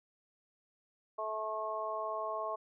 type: harmonic tone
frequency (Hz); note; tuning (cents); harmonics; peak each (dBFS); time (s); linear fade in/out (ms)
217; A3; -24; 2 / 3 / 4 / 5; -44 / -38 / -44 / -38; 1.18-2.56; 10
effects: none